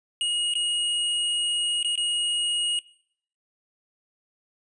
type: tone with dropouts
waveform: square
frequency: 2879 Hz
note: F#7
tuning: 48 cents flat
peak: -23 dBFS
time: 0.21-2.79 s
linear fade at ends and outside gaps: 1 ms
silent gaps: 0.538-0.553 / 1.829-1.846 / 1.956-1.976 s
effects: noise-tail reverb RT60 0.6 s tail -20 dB re dry + resampled to 22050 Hz